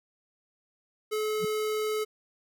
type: tone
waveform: square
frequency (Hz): 429.6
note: A4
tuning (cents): -41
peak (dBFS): -28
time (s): 1.11-2.05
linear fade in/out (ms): 20
type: tone with exponential growth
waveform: sine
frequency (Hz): 176.9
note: F3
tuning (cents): +23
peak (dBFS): -28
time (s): 1.38-1.45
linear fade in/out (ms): 5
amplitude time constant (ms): 15
effects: none